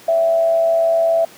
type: tone with frequency modulation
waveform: sine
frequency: 662 Hz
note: E5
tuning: 7 cents sharp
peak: -12 dBFS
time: 0.08-1.25 s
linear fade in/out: 5 ms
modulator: 99.4 Hz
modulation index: 0.31
effects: pink hiss -42 dBFS RMS until 1.37 s + high-pass 200 Hz 12 dB/octave